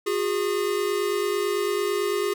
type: tone pair together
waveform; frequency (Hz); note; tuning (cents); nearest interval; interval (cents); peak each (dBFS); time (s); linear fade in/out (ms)
square; 360.9 / 409.9; F#4 / G#4; -43 / -23; major second; 220; -28 / -25; 0.06-2.34; 10
effects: none